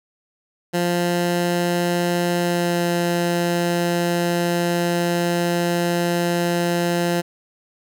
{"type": "tone with pitch glide", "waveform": "15% pulse", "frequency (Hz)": [174.61, 173.1], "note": ["F3", "F3"], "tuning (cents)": [0, -15], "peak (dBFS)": -12, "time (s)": [0.73, 7.22], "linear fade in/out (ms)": 20, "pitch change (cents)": -15, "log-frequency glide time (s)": [2.38, 2.84], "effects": []}